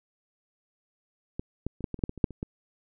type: clicks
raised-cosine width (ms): 3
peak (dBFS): -19 / -17 / -28 / -15 / -19 / -30 / -10 / -21 / -28 / -7 / -28 / -19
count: 12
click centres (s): 1.395 / 1.666 / 1.807 / 1.842 / 1.943 / 1.991 / 2.038 / 2.094 / 2.177 / 2.242 / 2.307 / 2.429
effects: none